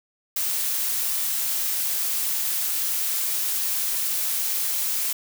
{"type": "noise", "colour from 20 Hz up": "blue", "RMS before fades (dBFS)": -25, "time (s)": [0.36, 5.13], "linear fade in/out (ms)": 5, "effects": []}